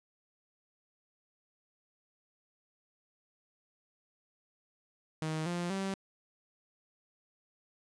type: tone with pitch steps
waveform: sawtooth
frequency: 157.3 / 174.54 / 193.66 Hz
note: D#3 / F3 / G3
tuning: +19 / -1 / -21 cents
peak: -29 dBFS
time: 5.22-5.94 s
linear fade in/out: 0 ms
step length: 240 ms
effects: resampled to 22050 Hz + 11-bit